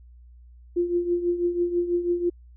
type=tone with tremolo; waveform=sine; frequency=349.2 Hz; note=F4; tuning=in tune; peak=-18 dBFS; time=0.76-2.3 s; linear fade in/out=10 ms; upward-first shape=triangle; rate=6.1 Hz; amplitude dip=75%; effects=added 60 Hz sine -46 dBFS peak until 2.56 s